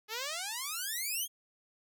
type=exponential sweep; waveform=5% pulse; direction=up; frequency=415.3 to 3322 Hz; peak=-24 dBFS; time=0.08-1.28 s; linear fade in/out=50 ms; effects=none